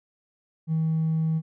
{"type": "tone with hard clipping", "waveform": "sine", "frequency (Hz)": 160, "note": "D#3", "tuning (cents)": 49, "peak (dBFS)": -22, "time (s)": [0.67, 1.42], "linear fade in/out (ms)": 50, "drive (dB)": 1, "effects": []}